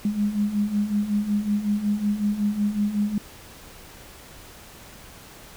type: beating tone pair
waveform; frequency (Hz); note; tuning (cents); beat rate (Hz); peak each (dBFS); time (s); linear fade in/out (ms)
sine; 203.2 / 208.6; G#3 / G#3; -38 / +8; 5.4; -27 / -22; 0.05-3.18; 2
effects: pink hiss -45 dBFS RMS until 5.56 s